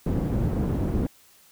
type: low-pass noise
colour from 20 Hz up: white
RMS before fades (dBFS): -25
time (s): 0.06-1.07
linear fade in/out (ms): 5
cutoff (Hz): 220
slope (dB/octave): 12
effects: white hiss -56 dBFS RMS until 1.51 s